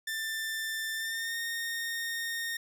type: tone with pitch glide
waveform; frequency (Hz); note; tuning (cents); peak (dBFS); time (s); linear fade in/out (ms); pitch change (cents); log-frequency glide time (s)
sawtooth; 1780 to 1842.8; A6 to A#6; +20 to -20; -29; 0.07-2.57; 5; +60; 0.95-1.37
effects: none